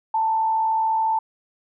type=tone with frequency modulation; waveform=sine; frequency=887 Hz; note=A5; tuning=14 cents sharp; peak=-18 dBFS; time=0.14-1.19 s; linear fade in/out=5 ms; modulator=58.3 Hz; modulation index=0.26; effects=none